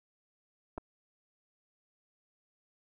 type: clicks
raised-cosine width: 1 ms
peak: -26 dBFS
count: 2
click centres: 0.778 / 0.781 s
effects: none